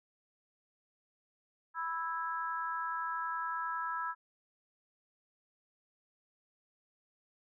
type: harmonic tone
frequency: 329.6 Hz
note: E4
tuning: in tune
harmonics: 3 / 4 / 5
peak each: -38 / -37 / -41 dBFS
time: 1.74-4.15 s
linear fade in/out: 50 ms
effects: none